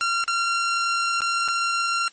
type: tone with dropouts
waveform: sawtooth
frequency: 1375 Hz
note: F6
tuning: 27 cents flat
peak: -17 dBFS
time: 0.01-2.08 s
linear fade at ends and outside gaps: 0 ms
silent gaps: 0.239-0.279 / 1.206-1.218 / 1.478-1.485 s
effects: white hiss -53 dBFS RMS until 2.12 s + MP3 32 kbps